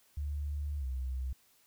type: tone with pitch glide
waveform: sine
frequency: 72.8 to 64.48 Hz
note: D2 to C2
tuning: -15 to -25 cents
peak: -33 dBFS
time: 0.17-1.33 s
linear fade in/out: 5 ms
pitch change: -210 cents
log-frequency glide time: 0.79-0.85 s
effects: white hiss -67 dBFS RMS until 1.66 s